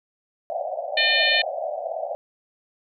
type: band-pass noise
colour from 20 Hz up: white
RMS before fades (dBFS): -29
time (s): 0.5-2.15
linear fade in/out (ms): 0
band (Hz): 550 to 750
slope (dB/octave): 96
type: harmonic tone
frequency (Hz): 603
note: D5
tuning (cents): +46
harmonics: 3 / 4 / 5 / 6 / 7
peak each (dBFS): -22 / -23 / -24 / -25 / -25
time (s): 0.97-1.42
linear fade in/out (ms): 5
effects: none